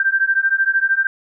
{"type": "beating tone pair", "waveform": "sine", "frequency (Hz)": [1568, 1581], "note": ["G6", "G6"], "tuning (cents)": [0, 14], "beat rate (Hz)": 13, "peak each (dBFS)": -17, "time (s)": [0, 1.07], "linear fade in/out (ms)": 2, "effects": []}